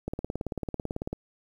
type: click train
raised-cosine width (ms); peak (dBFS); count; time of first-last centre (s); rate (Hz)
2; -18; 20; 0.08-1.13; 18.1
effects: 9-bit